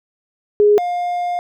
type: tone pair in turn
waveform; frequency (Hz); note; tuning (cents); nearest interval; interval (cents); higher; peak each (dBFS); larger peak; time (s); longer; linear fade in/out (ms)
sine / triangle; 415.3 / 707.4; G#4 / F5; 0 / +22; major sixth; 922; second; -8 / -16; first; 0.6-0.78 / 0.78-1.39; second; 0
effects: none